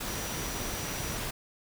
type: tone in noise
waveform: sine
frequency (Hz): 5840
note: F#8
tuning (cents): -24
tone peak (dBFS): -43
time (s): 0.07-1.18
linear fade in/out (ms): 10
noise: pink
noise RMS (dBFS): -35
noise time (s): 0-1.31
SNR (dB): -11
effects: none